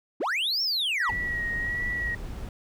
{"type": "linear two-way sweep", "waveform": "triangle", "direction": "up then down", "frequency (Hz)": [194.1, 5540, 778], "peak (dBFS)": -23, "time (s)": [0.2, 1.11], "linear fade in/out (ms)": 10, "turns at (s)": 0.62}
{"type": "tone with vibrato", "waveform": "sine", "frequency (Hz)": 1912, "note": "A#6", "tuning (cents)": 43, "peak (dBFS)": -27, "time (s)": [0.98, 2.15], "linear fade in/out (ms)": 5, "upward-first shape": "sine", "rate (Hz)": 1.4, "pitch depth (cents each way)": 33}
{"type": "noise", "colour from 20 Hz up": "brown", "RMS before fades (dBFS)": -36, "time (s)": [1.09, 2.49], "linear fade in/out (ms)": 2}
{"effects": []}